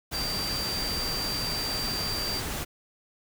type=tone in noise; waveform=sine; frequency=4699 Hz; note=D8; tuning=in tune; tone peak=-30 dBFS; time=0.13-2.41 s; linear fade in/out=20 ms; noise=pink; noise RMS=-33 dBFS; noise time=0.11-2.65 s; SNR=0 dB; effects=none